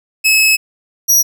sawtooth tone pair in turn, 2583 / 5779 Hz, E7 / F#8, -36 / -42 cents, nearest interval octave + major second, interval 1394 cents, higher second, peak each -5 / -5 dBFS, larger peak neither, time 0.24-0.57 / 1.08-1.23 s, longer first, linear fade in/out 20 ms, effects none

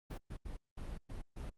brown noise bursts at uneven times, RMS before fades -43 dBFS, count 6, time 0.1-0.18 / 0.3-0.37 / 0.45-0.57 / 0.77-0.98 / 1.09-1.22 / 1.36-1.5 s, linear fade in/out 10 ms, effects Opus 32 kbps

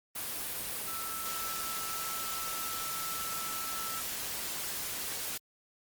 sine tone in noise, 1322 Hz, E6, 5 cents sharp, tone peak -40 dBFS, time 0.87-4.01 s, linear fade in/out 10 ms, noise white, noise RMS -37 dBFS, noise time 0.15-5.38 s, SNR -6 dB, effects Opus 32 kbps

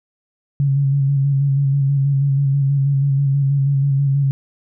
sine tone with vibrato, 138.7 Hz, C#3, 1 cent sharp, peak -13 dBFS, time 0.6-4.31 s, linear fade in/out 0 ms, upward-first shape square, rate 6.2 Hz, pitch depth 28 cents each way, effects none

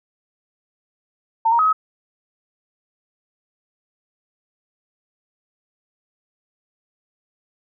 sine tone with pitch steps, 903 / 936 / 1268 / 1276 Hz, A5 / A#5 / D#6 / D#6, +45 / +7 / +32 / +43 cents, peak -13 dBFS, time 1.45-1.73 s, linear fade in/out 10 ms, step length 70 ms, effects none

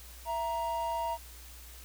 triangle tone pair together, 667 / 938.2 Hz, E5 / A#5, +20 / +11 cents, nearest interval tritone, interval 591 cents, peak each -34 / -30 dBFS, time 0.25-1.18 s, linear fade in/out 50 ms, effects added 60 Hz sine -49 dBFS peak until 1.84 s + white hiss -52 dBFS RMS until 1.84 s

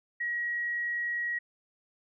sine tone, 1905 Hz, A#6, 37 cents sharp, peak -29 dBFS, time 0.2-1.39 s, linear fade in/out 10 ms, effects none

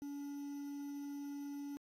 triangle tone with quantisation, 284.7 Hz, C#4, 46 cents sharp, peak -40 dBFS, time 0.02-1.77 s, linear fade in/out 0 ms, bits 10, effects AAC 48 kbps

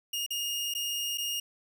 sawtooth tone with dropouts, 2844 Hz, F7, 31 cents sharp, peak -27 dBFS, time 0.13-1.4 s, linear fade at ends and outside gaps 5 ms, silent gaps 0.264-0.305 / 0.739-0.749 / 1.175-1.181 s, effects none

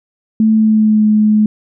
sine tone with pitch glide, 219.2 to 213.3 Hz, A3 to G#3, -6 to +46 cents, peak -7 dBFS, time 0.4-1.46 s, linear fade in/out 2 ms, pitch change -48 cents, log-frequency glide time 0.53-1.06 s, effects none

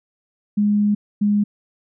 sine tone pair in turn, 207.1 / 206.3 Hz, G#3 / G#3, -5 / -11 cents, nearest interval unison, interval 6 cents, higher first, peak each -14 dBFS, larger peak neither, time 0.57-0.95 / 1.21-1.44 s, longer first, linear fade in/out 10 ms, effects none

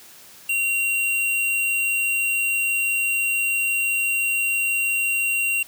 sine tone with sample-and-hold, 2753 Hz, F7, 25 cents flat, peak -19 dBFS, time 0.49-5.63 s, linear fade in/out 5 ms, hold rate 11025 Hz, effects white hiss -46 dBFS RMS until 5.67 s + high-pass 60 Hz 12 dB/octave

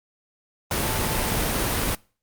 sine tone in noise, 880 Hz, A5, in tune, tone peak -34 dBFS, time 0.83-1.35 s, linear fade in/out 2 ms, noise pink, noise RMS -24 dBFS, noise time 0.71-1.95 s, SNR -13 dB, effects noise-tail reverb RT60 0.4 s tail -25 dB re dry + Opus 32 kbps

